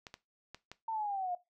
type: clicks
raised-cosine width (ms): 0.2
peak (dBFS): -28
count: 4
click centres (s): 0.068 / 0.141 / 0.546 / 0.716
type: linear sweep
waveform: sine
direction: down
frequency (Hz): 910 to 700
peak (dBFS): -33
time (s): 0.88-1.35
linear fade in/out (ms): 5
effects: noise-tail reverb RT60 0.2 s tail -17 dB re dry

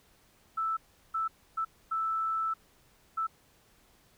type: tone bursts at uneven times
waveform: sine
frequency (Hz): 1318.5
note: E6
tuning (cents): 0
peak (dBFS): -28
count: 5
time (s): 0.57-0.77 / 1.14-1.28 / 1.57-1.65 / 1.91-2.54 / 3.17-3.27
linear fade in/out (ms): 10
effects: pink hiss -64 dBFS RMS until 4.17 s

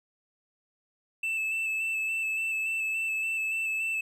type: tone with vibrato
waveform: triangle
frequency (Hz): 2637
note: E7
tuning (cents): 0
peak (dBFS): -26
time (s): 1.23-4.01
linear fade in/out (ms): 5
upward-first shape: square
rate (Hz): 3.5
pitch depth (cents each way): 17
effects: none

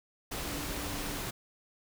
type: tone in noise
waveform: sine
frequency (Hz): 290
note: D4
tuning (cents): -22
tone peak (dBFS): -43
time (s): 0.43-1.18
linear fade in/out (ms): 10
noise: pink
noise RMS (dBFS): -37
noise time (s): 0.31-1.31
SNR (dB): -9
effects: none

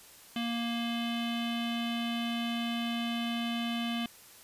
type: tone with low-pass filter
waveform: square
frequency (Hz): 234.1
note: A#3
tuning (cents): +8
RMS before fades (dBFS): -33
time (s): 0.36-4.06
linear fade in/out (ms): 2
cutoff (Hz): 3200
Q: 5.7
effects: white hiss -54 dBFS RMS until 4.43 s + resampled to 32000 Hz

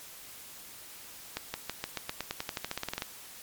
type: accelerating click train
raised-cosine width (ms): 0.2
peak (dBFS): -15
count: 19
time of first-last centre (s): 1.37-3.021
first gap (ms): 170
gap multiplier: 0.92
effects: white hiss -48 dBFS RMS until 3.42 s + MP3 96 kbps

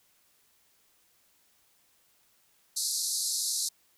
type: band-pass noise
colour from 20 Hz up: pink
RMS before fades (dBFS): -31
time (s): 2.76-3.69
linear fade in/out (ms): 10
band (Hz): 4000 to 12000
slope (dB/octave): 96
effects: white hiss -67 dBFS RMS until 3.97 s

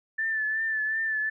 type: tone with vibrato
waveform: sine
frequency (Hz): 1760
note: A6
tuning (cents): 0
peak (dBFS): -25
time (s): 0.18-1.3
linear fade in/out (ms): 10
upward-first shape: triangle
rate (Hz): 2.7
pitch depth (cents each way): 43
effects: none

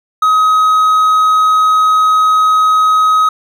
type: tone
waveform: triangle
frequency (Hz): 1266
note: D#6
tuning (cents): +30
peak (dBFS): -5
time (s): 0.22-3.29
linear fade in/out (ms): 5
effects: none

